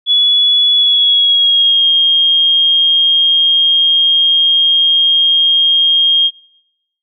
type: tone with pitch glide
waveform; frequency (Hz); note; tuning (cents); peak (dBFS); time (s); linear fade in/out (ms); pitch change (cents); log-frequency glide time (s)
sine; 3399 to 3234; G#7 to G#7; +39 to -47; -7; 0.06-6.31; 50; -86; 0.74-1.86
effects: noise-tail reverb RT60 0.8 s tail -24 dB re dry